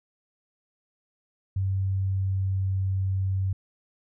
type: tone with pitch glide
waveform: sine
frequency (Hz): 96.1 to 95.55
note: G2 to G2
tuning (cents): -34 to -44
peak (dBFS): -23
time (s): 1.56-3.53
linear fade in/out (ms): 5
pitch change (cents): -10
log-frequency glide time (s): 1.9-2.78
effects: none